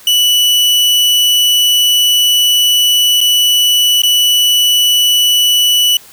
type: tone with dropouts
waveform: 40% pulse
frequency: 2960 Hz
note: F#7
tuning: in tune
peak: -7 dBFS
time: 0.07-5.97 s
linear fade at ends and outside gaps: 2 ms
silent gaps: 3.206-3.212 / 4.019-4.034 s
effects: white hiss -39 dBFS RMS until 6.12 s